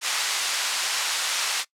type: band-pass noise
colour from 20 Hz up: white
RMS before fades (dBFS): -26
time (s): 0.01-1.65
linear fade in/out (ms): 50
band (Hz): 940 to 6500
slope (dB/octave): 12
effects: noise-tail reverb RT60 0.1 s tail -21 dB re dry + low-pass 12000 Hz 12 dB/octave